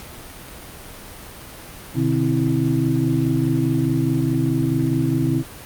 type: tone cluster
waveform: sine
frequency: 125 / 149.8 / 262.7 / 327.5 Hz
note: B2 / D3 / C4 / E4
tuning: +21 / +35 / +7 / -11 cents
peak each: -22 dBFS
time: 1.94-5.44 s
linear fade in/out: 50 ms
effects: pink hiss -38 dBFS RMS until 5.65 s + Opus 48 kbps